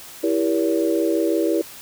sine chord, E diminished seventh, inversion none, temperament just, 329.6 / 395.6 / 474.7 / 569.6 Hz, E4 / G4 / Bb4 / Db5, 0 / +16 / +31 / +47 cents, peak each -20 / -24 / -24 / -25 dBFS, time 0.23-1.62 s, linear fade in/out 10 ms, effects white hiss -40 dBFS RMS until 1.81 s

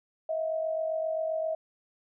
sine tone pair together, 639 / 686.6 Hz, D#5 / F5, +46 / -30 cents, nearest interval minor second, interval 124 cents, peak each -28 / -37 dBFS, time 0.29-1.55 s, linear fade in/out 5 ms, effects none

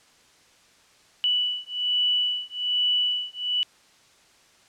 sine beating tone pair, 2960 / 2961.2 Hz, F#7 / F#7, 0 / +1 cents, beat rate 1.2 Hz, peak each -25 dBFS, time 1.24-3.63 s, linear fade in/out 0 ms, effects white hiss -57 dBFS RMS until 4.68 s + low-pass 7000 Hz 12 dB/octave

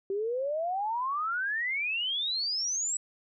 sine exponential sweep, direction up, 382 to 7902 Hz, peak -28 dBFS, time 0.1-2.97 s, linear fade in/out 2 ms, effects none

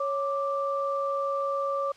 sine tone pair together, 554 / 1174.7 Hz, C#5 / D6, -1 / 0 cents, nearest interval octave + minor second, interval 1301 cents, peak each -28 / -29 dBFS, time 0-1.92 s, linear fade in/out 5 ms, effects white hiss -54 dBFS RMS until 1.96 s + low-pass 5000 Hz 12 dB/octave

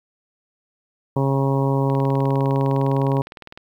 harmonic tone, 136.5 Hz, C#3, 26 cents flat, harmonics 1 / 2 / 3 / 4 / 5 / 6 / 7 / 8, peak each -19 / -24 / -25 / -27 / -35 / -33 / -28 / -35 dBFS, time 1.16-3.22 s, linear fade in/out 5 ms
click train, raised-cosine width 0.3 ms, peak -22 dBFS, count 34, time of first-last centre 1.9-3.575 s, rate 19.7 Hz
effects 9-bit

